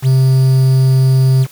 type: tone with quantisation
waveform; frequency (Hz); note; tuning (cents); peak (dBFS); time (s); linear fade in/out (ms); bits
triangle; 131.6; C3; +10; -5; 0.02-1.47; 50; 5
effects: white hiss -42 dBFS RMS until 1.51 s